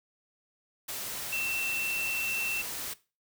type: tone in noise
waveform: sine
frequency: 2687 Hz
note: E7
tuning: 33 cents sharp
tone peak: -30 dBFS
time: 1.32-2.62 s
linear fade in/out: 10 ms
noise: white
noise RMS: -37 dBFS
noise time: 0.88-2.94 s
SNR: +4 dB
effects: noise-tail reverb RT60 0.3 s tail -18 dB re dry